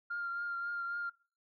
sine tone with vibrato, 1396.9 Hz, F6, in tune, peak -34 dBFS, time 0.1-1.1 s, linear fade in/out 10 ms, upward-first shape triangle, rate 3.7 Hz, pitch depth 24 cents each way, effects noise-tail reverb RT60 0.4 s tail -23 dB re dry + tanh soft clip ceiling -30 dBFS

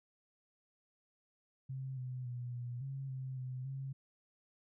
sine tone with pitch steps, 132.6 / 127 / 122.5 / 121.6 / 135.7 / 131.1 / 128 / 135 Hz, C3 / B2 / B2 / B2 / C#3 / C3 / C3 / C#3, +23 / +49 / -14 / -26 / -36 / +4 / -38 / -45 cents, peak -39 dBFS, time 1.69-3.93 s, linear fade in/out 10 ms, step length 280 ms, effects none

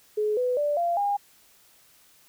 sine tone with pitch steps, 424.1 / 498.5 / 586.1 / 689 / 809.9 Hz, G#4 / B4 / D5 / F5 / G#5, +36 / +16 / -4 / -24 / -44 cents, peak -22 dBFS, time 0.17-1.17 s, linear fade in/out 10 ms, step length 200 ms, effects white hiss -58 dBFS RMS until 2.28 s

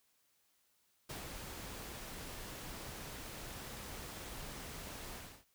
pink noise with ADSR envelope, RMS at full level -44 dBFS, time 1.09-5.45 s, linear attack 10 ms, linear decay 130 ms, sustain -3 dB, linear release 300 ms, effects white hiss -75 dBFS RMS until 5.54 s

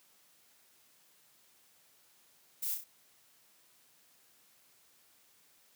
violet noise with echo, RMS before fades -36 dBFS, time 2.62-2.75 s, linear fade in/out 10 ms, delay 31 ms, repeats 3, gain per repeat -5 dB, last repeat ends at 2.843 s, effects white hiss -66 dBFS RMS until 5.75 s + high-pass 100 Hz 12 dB/octave

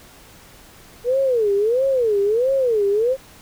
sine tone with vibrato, 465.3 Hz, A#4, 3 cents flat, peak -15 dBFS, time 1.04-3.17 s, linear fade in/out 50 ms, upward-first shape sine, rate 1.5 Hz, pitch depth 270 cents each way, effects pink hiss -46 dBFS RMS until 3.41 s

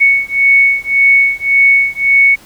sine beating tone pair, 2217 / 2218.8 Hz, C#7 / C#7, 0 / +1 cents, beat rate 1.8 Hz, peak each -10 dBFS, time 0-2.36 s, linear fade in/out 20 ms, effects pink hiss -41 dBFS RMS until 2.45 s

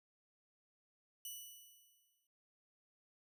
5% pulse tone with exponential decay, 2960 Hz, F#7, in tune, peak -35 dBFS, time 1.25-2.27 s, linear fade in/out 2 ms, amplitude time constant 220 ms, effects noise-tail reverb RT60 0.9 s tail -22 dB re dry

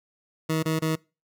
20% pulse tone bursts, 158.9 Hz, D#3, 37 cents sharp, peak -18 dBFS, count 3, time 0.49-0.958 s, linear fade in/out 10 ms, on 140 ms, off 24 ms, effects noise-tail reverb RT60 0.3 s tail -24 dB re dry

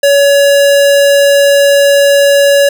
square tone, 564 Hz, C#5, 30 cents sharp, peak -5 dBFS, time 0.03-2.69 s, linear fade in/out 5 ms, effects none

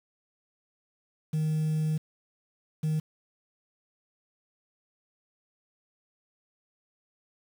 sine tone bursts at uneven times, 155.56 Hz, D#3, in tune, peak -22 dBFS, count 2, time 1.33-1.98 / 2.83-3 s, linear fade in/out 10 ms, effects tanh soft clip ceiling -24 dBFS + 8-bit

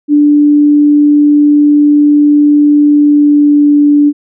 sine tone with pitch glide, 293.7 to 291.7 Hz, D4 to D4, 0 to -12 cents, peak -3 dBFS, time 0.08-4.13 s, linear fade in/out 50 ms, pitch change -12 cents, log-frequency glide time 2.84-3.78 s, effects none

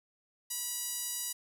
5% pulse tone with band-pass filter, 971 Hz, B5, 30 cents flat, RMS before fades -37 dBFS, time 0.5-1.33 s, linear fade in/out 10 ms, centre 12000 Hz, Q 0.59, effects none

